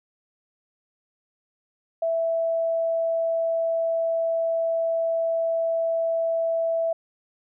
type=tone; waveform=sine; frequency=660 Hz; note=E5; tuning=2 cents sharp; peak=-21 dBFS; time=2.02-6.93 s; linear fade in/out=5 ms; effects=none